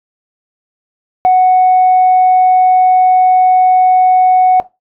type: tone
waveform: sine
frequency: 740 Hz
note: F#5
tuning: in tune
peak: -3 dBFS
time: 1.25-4.6 s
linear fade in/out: 0 ms
effects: noise-tail reverb RT60 0.2 s tail -17 dB re dry + tanh soft clip ceiling -2 dBFS